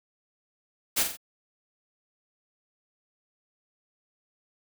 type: noise with echo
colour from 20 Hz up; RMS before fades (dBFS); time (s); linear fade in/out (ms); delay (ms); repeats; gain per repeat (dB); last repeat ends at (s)
white; -24; 0.96-1.04; 20; 44; 3; -6; 1.172
effects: none